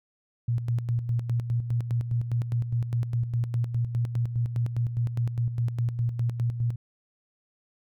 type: tone with tremolo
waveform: sine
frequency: 118.5 Hz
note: A#2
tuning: 29 cents sharp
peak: -22 dBFS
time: 0.48-6.76 s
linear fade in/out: 5 ms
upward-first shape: square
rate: 4.9 Hz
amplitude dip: 60%
effects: none